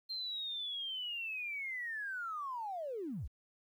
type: linear sweep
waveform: triangle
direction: down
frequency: 4186 to 36 Hz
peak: -34 dBFS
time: 0.09-3.28 s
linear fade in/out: 20 ms
effects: tanh soft clip ceiling -36 dBFS + 12-bit